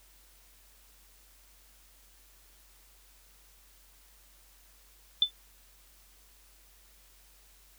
sine tone with exponential decay, 3520 Hz, A7, in tune, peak -16 dBFS, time 5.22-5.31 s, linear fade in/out 2 ms, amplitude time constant 18 ms, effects added 47 Hz sine -61 dBFS peak until 7.78 s + white hiss -61 dBFS RMS until 7.78 s

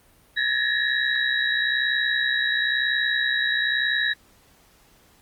sine tone cluster, 1678 / 1739 / 1869 / 3858 Hz, G#6 / A6 / A#6 / B7, +17 / -21 / +4 / -41 cents, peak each -26 dBFS, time 0.36-4.14 s, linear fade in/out 20 ms, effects pink hiss -57 dBFS RMS until 5.21 s + Opus 32 kbps

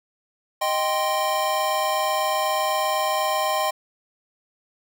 square chord, C minor, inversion first, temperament equal, 622.3 / 784 / 1046.5 Hz, Eb5 / G5 / C6, 0 / 0 / 0 cents, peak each -26 dBFS, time 0.61-3.71 s, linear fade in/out 10 ms, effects none

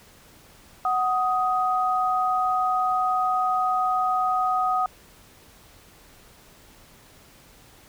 sine tone pair together, 743.3 / 1250 Hz, F#5 / D#6, +8 / +8 cents, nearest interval major sixth, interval 900 cents, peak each -23 dBFS, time 0.85-4.86 s, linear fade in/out 2 ms, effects pink hiss -52 dBFS RMS until 7.88 s

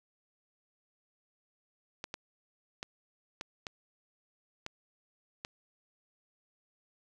clicks, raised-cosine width 0.2 ms, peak -21 dBFS, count 7, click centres 2.041 / 2.141 / 2.829 / 3.411 / 3.668 / 4.664 / 5.449 s, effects none

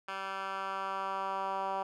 10% pulse tone with band-pass filter sweep, 193.4 Hz, G3, 23 cents flat, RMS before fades -36 dBFS, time 0.08-1.83 s, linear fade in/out 5 ms, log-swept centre 1700 to 870 Hz, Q 2, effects none

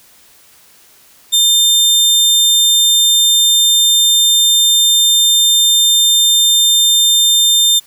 sawtooth tone, 3600 Hz, A7, 39 cents sharp, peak -5 dBFS, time 1.32-7.8 s, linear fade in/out 20 ms, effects white hiss -46 dBFS RMS until 7.86 s

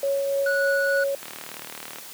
sine tone with tremolo, 554.4 Hz, C#5, in tune, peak -20 dBFS, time 0.03-1.15 s, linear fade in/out 2 ms, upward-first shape triangle, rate 3.4 Hz, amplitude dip 30%
triangle tone, 1469 Hz, F#6, 13 cents flat, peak -21 dBFS, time 0.46-1.04 s, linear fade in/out 5 ms
click train, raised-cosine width 0.3 ms, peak -20 dBFS, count 30, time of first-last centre 1.23-1.985 s, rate 38.4 Hz
effects white hiss -41 dBFS RMS until 2.13 s + high-pass 150 Hz 12 dB/octave

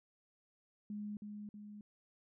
sine tone with echo, 208.2 Hz, G#3, 5 cents sharp, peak -40 dBFS, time 0.9-1.17 s, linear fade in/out 2 ms, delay 320 ms, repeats 2, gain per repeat -4 dB, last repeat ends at 1.81 s, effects none

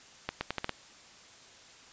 accelerating click train, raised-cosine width 0.3 ms, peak -15 dBFS, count 6, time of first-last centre 0.29-0.693 s, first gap 120 ms, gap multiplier 0.8, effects white hiss -54 dBFS RMS until 1.92 s + resampled to 16000 Hz

